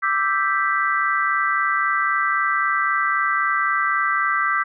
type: chord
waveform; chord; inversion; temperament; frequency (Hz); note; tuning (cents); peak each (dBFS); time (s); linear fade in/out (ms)
sine; E minor seventh; third; equal; 1174.7 / 1318.5 / 1568 / 1975.5; D6 / E6 / G6 / B6; 0 / 0 / 0 / 0; -22 / -24 / -23 / -24; 0.02-4.64; 20
effects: none